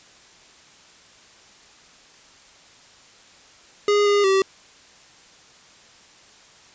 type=tone with pitch steps; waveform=square; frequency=411.9 / 408 / 385.8 Hz; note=G#4 / G#4 / G4; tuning=-14 / -31 / -28 cents; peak=-16 dBFS; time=3.88-4.42 s; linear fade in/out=2 ms; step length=180 ms; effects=white hiss -50 dBFS RMS until 6.74 s + resampled to 16000 Hz